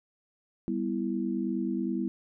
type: chord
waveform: sine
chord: E minor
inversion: first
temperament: just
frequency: 197.78 / 247.2 / 329.6 Hz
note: G3 / B3 / E4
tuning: +16 / +2 / 0 cents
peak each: -32 dBFS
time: 0.68-2.08 s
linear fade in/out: 0 ms
effects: none